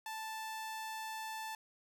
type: tone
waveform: sawtooth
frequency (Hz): 880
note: A5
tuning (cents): 0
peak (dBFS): -37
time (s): 0.06-1.55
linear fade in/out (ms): 2
effects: none